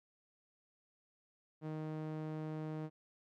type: tone with band-pass filter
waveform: sawtooth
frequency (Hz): 155.56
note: D#3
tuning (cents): 0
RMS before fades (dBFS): -42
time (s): 1.61-2.9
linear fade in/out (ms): 50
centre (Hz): 320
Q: 0.59
effects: none